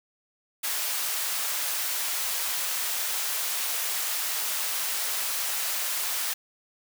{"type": "high-pass noise", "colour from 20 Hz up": "white", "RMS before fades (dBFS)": -29, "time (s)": [0.63, 6.34], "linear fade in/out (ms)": 10, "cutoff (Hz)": 680, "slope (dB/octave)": 12, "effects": []}